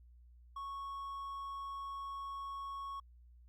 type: tone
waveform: triangle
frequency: 1105 Hz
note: C#6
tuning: 6 cents flat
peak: -39 dBFS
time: 0.56-3 s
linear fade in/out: 5 ms
effects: added 60 Hz sine -57 dBFS peak until 3.48 s + Opus 48 kbps